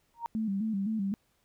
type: tone with exponential growth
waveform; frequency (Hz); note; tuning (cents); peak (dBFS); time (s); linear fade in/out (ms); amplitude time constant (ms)
sine; 932.3; A#5; 0; -27; 0.14-0.26; 0; 26
type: tone with vibrato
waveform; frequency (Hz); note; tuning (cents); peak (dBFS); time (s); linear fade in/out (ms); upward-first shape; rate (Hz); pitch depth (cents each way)
sine; 207.7; G#3; 0; -28; 0.35-1.14; 0; square; 3.9; 100
effects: pink hiss -72 dBFS RMS until 1.44 s